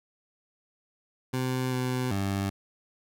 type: tone with pitch steps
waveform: 20% pulse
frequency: 128.5 / 127 / 98.4 Hz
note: C3 / B2 / G2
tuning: -31 / +49 / +7 cents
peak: -22 dBFS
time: 1.33-2.5 s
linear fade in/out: 10 ms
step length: 390 ms
effects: none